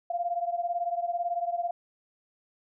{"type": "beating tone pair", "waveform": "sine", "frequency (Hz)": [690, 708], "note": ["F5", "F5"], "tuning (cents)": [-21, 23], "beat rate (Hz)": 18, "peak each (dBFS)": [-29, -32], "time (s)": [0.1, 1.71], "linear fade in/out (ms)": 5, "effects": []}